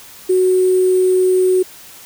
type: tone with sample-and-hold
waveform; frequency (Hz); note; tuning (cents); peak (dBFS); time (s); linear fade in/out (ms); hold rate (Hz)
sine; 370; F#4; 0; -10; 0.29-1.63; 10; 8820
effects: white hiss -39 dBFS RMS until 2.05 s